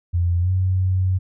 sine tone with pitch glide, 86.9 to 93.14 Hz, F2 to F#2, -8 to +12 cents, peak -16 dBFS, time 0.13-1.19 s, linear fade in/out 20 ms, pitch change +120 cents, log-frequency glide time 0.4-0.5 s, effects none

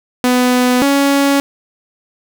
sawtooth tone pair in turn, 249.4 / 279.5 Hz, B3 / C#4, +17 / +14 cents, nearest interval major second, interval 197 cents, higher second, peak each -6 dBFS, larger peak neither, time 0.24-0.82 / 0.82-1.4 s, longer neither, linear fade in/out 0 ms, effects none

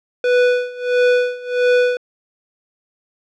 square tone with tremolo, 493.9 Hz, B4, in tune, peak -11 dBFS, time 0.24-1.97 s, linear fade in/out 2 ms, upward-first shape sine, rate 1.5 Hz, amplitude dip 90%, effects low-pass 3000 Hz 12 dB/octave

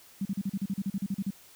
sine tone bursts, 196 Hz, G3, in tune, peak -27 dBFS, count 14, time 0.21-1.306 s, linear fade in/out 5 ms, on 43 ms, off 38 ms, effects white hiss -55 dBFS RMS until 1.55 s

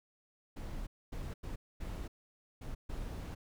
brown noise bursts at uneven times, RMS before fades -41 dBFS, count 6, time 0.56-0.87 / 1.12-1.34 / 1.43-1.56 / 1.8-2.08 / 2.61-2.75 / 2.89-3.35 s, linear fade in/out 10 ms, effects none

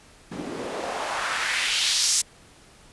white noise with band-pass filter sweep, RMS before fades -26 dBFS, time 0.31-2.22 s, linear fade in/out 10 ms, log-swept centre 210 to 7100 Hz, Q 1.7, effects pink hiss -52 dBFS RMS until 2.92 s + resampled to 24000 Hz

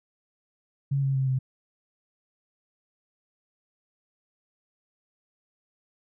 sine tone with pitch steps, 138.59 / 135.89 / 133.25 / 130.66 Hz, C#3 / C#3 / C3 / C3, 0 / -34 / +32 / -2 cents, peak -22 dBFS, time 0.91-1.39 s, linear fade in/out 10 ms, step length 120 ms, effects none

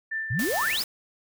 sine tone with tremolo, 1777 Hz, A6, 17 cents sharp, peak -26 dBFS, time 0.11-0.77 s, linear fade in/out 10 ms, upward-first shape triangle, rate 4.4 Hz, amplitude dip 50%
sine exponential sweep, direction up, 100 to 5600 Hz, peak -25 dBFS, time 0.3-0.83 s, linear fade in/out 10 ms
white noise, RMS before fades -33 dBFS, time 0.39-0.84 s, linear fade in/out 2 ms
effects none

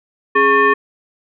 sine tone with frequency modulation, 1104 Hz, C#6, 7 cents flat, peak -9 dBFS, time 0.35-0.74 s, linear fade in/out 10 ms, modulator 689 Hz, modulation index 1.3, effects none

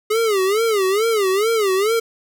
square tone with vibrato, 415.3 Hz, G#4, in tune, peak -16 dBFS, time 0.1-2 s, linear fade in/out 10 ms, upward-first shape sine, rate 2.3 Hz, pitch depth 180 cents each way, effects none

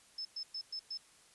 sine tone bursts, 5240 Hz, E8, 11 cents flat, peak -38 dBFS, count 5, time 0.18-0.975 s, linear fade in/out 5 ms, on 71 ms, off 110 ms, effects white hiss -63 dBFS RMS until 1.34 s + resampled to 24000 Hz

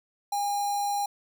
square tone with notch filter, 813 Hz, G#5, 37 cents flat, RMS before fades -28 dBFS, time 0.32-1.06 s, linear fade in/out 5 ms, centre 2300 Hz, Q 1, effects none

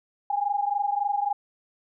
sine tone pair together, 807 / 830.6 Hz, G#5 / G#5, -50 / 0 cents, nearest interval unison, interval 50 cents, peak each -25 / -27 dBFS, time 0.3-1.33 s, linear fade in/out 5 ms, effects none

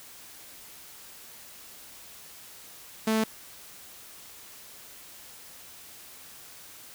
sawtooth tone, 220 Hz, A3, in tune, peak -19 dBFS, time 3.07-3.24 s, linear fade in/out 5 ms, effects white hiss -48 dBFS RMS until 6.94 s

